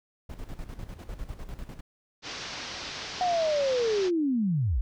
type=noise with tremolo; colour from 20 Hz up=brown; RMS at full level=-37 dBFS; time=0.29-1.81 s; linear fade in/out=10 ms; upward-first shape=square; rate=10 Hz; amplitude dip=65%
type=low-pass noise; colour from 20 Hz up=white; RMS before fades=-38 dBFS; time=2.22-4.11 s; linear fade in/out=50 ms; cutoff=5800 Hz; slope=48 dB/octave
type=linear sweep; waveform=sine; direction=down; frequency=739 to 44.13 Hz; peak=-23 dBFS; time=3.21-4.81 s; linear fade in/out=0 ms
effects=none